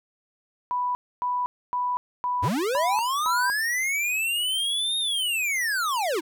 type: tone bursts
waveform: sine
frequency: 987.8 Hz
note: B5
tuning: in tune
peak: -23 dBFS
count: 6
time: 0.71-3.5 s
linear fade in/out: 0 ms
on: 240 ms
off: 270 ms
type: linear two-way sweep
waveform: square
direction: up then down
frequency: 73.42 to 3729 to 286.2 Hz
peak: -24 dBFS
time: 2.42-6.21 s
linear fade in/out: 20 ms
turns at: 4.98 s
effects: none